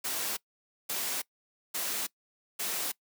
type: noise bursts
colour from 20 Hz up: white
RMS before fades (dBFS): -33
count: 4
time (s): 0.04-2.92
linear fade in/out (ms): 10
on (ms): 330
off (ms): 520
effects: noise-tail reverb RT60 0.1 s tail -22 dB re dry + high-pass 200 Hz 12 dB/octave